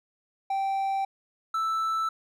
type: tone pair in turn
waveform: triangle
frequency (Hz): 780 / 1320.2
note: G5 / E6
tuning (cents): -9 / +2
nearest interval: major sixth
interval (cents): 911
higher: second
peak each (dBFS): -23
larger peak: neither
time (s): 0.5-1.05 / 1.54-2.09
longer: neither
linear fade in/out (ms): 5
effects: none